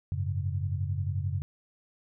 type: chord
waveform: sine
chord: F# suspended second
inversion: none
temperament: equal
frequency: 92.5 / 103.83 / 138.59 Hz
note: F#2 / G#2 / C#3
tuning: 0 / 0 / 0 cents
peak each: -30 / -34 / -34 dBFS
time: 0.12-1.42 s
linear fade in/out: 0 ms
effects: none